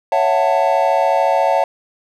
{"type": "chord", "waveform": "triangle", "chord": "F# minor seventh", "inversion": "second", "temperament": "just", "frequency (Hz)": [555, 666, 740, 888], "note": ["C#5", "E5", "F#5", "A5"], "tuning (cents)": [2, 18, 0, 16], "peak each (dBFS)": -16, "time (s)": [0.12, 1.64], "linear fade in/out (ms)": 2, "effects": []}